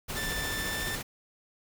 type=noise with tremolo; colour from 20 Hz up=pink; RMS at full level=-34 dBFS; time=0.08-1.03 s; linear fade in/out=20 ms; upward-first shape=sine; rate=14 Hz; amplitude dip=25%
type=tone with pitch glide; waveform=sawtooth; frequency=1769 to 1782.3 Hz; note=A6 to A6; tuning=+9 to +22 cents; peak=-30 dBFS; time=0.16-0.96 s; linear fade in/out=10 ms; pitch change=+13 cents; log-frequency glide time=0.75-0.8 s
effects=none